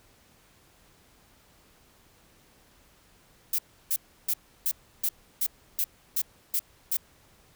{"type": "noise bursts", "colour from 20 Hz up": "violet", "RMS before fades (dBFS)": -26, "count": 10, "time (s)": [3.53, 6.97], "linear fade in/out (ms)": 5, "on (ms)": 56, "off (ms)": 320, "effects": ["pink hiss -60 dBFS RMS until 7.55 s"]}